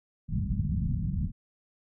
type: low-pass noise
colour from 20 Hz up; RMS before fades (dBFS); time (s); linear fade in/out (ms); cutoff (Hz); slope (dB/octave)
white; -29; 0.28-1.32; 50; 200; 48
effects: none